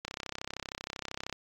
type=click train; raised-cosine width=0.2 ms; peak=-19 dBFS; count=43; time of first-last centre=0.05-1.327 s; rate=32.9 Hz; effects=AAC 48 kbps